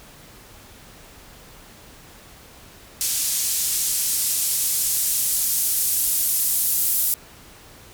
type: noise with band-pass filter sweep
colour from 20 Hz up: blue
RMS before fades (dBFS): -22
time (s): 3.01-7.14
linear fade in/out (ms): 0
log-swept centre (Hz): 6300 to 12000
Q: 0.75
effects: pink hiss -46 dBFS RMS until 7.93 s